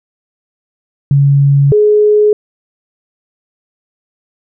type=tone pair in turn; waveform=sine; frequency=140.4 / 420.7 Hz; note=C#3 / G#4; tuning=+22 / +22 cents; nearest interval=octave + perfect fifth; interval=1900 cents; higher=second; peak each=-5 / -5 dBFS; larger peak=neither; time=1.11-1.72 / 1.72-2.33 s; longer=neither; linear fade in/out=2 ms; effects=none